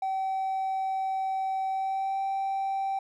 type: tone with pitch glide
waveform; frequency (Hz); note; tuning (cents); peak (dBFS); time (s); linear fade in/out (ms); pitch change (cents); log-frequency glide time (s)
triangle; 767 to 778.2; G5 to G5; -38 to -13; -24; 0.02-2.99; 5; +25; 1.69-2.21
effects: tanh soft clip ceiling -22 dBFS